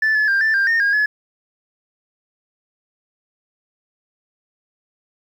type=tone with pitch steps; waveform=sine; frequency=1754 / 1719 / 1592 / 1767 / 1592 / 1830 / 1627 / 1704 Hz; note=A6 / A6 / G6 / A6 / G6 / A#6 / G#6 / G#6; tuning=-6 / -41 / +26 / +7 / +26 / -32 / -36 / +44 cents; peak=-12 dBFS; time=0.02-1.06 s; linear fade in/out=5 ms; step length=130 ms; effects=tanh soft clip ceiling -12 dBFS + 8-bit